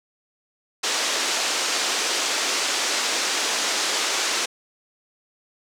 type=band-pass noise; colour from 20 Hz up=white; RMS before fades=-24 dBFS; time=0.83-4.46 s; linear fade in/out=10 ms; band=290 to 7000 Hz; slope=24 dB/octave; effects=none